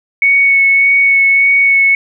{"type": "tone with vibrato", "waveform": "sine", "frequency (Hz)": 2217, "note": "C#7", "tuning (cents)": 0, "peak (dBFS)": -6, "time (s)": [0.22, 1.95], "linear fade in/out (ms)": 2, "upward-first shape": "sine", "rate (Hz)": 1.7, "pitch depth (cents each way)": 12, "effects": []}